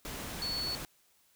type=tone in noise; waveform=sine; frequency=4422 Hz; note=C#8; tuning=5 cents flat; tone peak=-33 dBFS; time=0.42-0.75 s; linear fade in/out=0 ms; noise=pink; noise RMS=-41 dBFS; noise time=0.05-0.85 s; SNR=+5 dB; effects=white hiss -68 dBFS RMS until 1.35 s